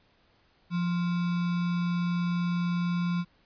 sine tone with sample-and-hold, 174.61 Hz, F3, in tune, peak -25 dBFS, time 0.7-3.25 s, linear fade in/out 50 ms, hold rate 1225 Hz, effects pink hiss -65 dBFS RMS until 3.45 s + resampled to 11025 Hz

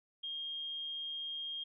sine tone, 3228 Hz, G#7, 50 cents flat, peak -38 dBFS, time 0.23-1.64 s, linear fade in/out 10 ms, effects none

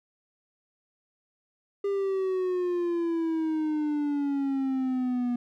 triangle exponential sweep, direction down, 402 to 241.4 Hz, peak -23 dBFS, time 1.84-5.36 s, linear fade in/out 5 ms, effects none

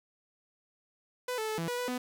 sawtooth tone with pitch steps, 498.8 / 437.4 / 434.2 / 166.5 / 487.9 / 493.9 / 249.6 Hz, B4 / A4 / A4 / E3 / B4 / B4 / B3, +17 / -10 / -23 / +18 / -21 / 0 / +19 cents, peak -28 dBFS, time 1.28-1.98 s, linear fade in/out 5 ms, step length 100 ms, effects none

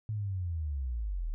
sine linear sweep, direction down, 110 to 35.32 Hz, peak -31 dBFS, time 0.09-1.34 s, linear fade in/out 0 ms, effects none

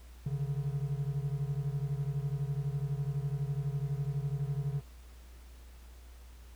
triangle beating tone pair, 137.5 / 149.5 Hz, C#3 / D3, -14 / +31 cents, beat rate 12 Hz, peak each -31 / -34 dBFS, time 0.26-4.81 s, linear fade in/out 5 ms, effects added 60 Hz sine -49 dBFS peak until 6.55 s + pink hiss -61 dBFS RMS until 6.55 s

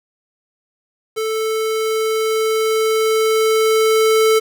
square tone with level ramp, 440 Hz, A4, in tune, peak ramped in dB -19 to -11 dBFS, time 1.16-4.4 s, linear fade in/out 20 ms, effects 7-bit

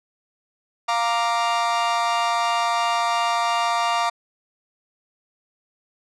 40% pulse chord, Bb major, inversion second, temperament equal, 698.5 / 932.3 / 1174.7 Hz, F5 / Bb5 / D6, 0 / 0 / 0 cents, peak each -23 dBFS, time 0.88-4.1 s, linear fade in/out 10 ms, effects low-pass 6000 Hz 12 dB/octave

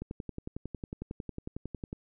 click train, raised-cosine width 3 ms, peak -24 dBFS, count 22, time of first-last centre 0.02-1.929 s, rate 11 Hz, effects none

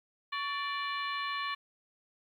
harmonic tone with a mistuned harmonic, 587.3 Hz, D5, in tune, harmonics 2 / 3 / 4 / 5 / 6 / 7, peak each -35 / -39 / -41 / -43 / -45 / -46 dBFS, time 0.32-1.55 s, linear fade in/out 10 ms, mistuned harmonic 2, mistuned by -77 cents, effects 11-bit

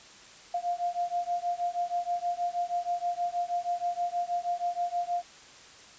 sine beating tone pair, 698.5 / 704.8 Hz, F5 / F5, 0 / +16 cents, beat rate 6.3 Hz, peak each -31 dBFS, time 0.54-5.23 s, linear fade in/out 5 ms, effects white hiss -51 dBFS RMS until 5.98 s + resampled to 16000 Hz

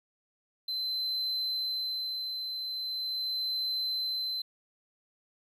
triangle tone with tremolo, 4067 Hz, C8, 50 cents flat, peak -28 dBFS, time 0.68-4.42 s, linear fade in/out 5 ms, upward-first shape sine, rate 0.41 Hz, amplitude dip 40%, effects none

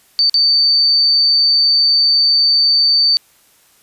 sine tone with dropouts, 4574 Hz, D8, 47 cents flat, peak -9 dBFS, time 0.19-3.17 s, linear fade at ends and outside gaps 0 ms, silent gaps 0.296-0.342 s, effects white hiss -52 dBFS RMS until 3.82 s + resampled to 32000 Hz

